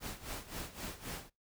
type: noise with tremolo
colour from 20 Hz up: pink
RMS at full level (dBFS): -41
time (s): 0-1.3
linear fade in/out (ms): 50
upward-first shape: sine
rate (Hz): 3.8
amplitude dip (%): 80
effects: noise-tail reverb RT60 0.2 s tail -22 dB re dry